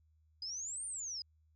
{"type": "exponential two-way sweep", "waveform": "sine", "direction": "up then down", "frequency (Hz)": [4902, 9200, 4902], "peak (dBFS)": -39, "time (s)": [0.42, 1.22], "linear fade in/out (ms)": 2, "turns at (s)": 0.86, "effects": ["added 78 Hz sine -67 dBFS peak until 1.55 s"]}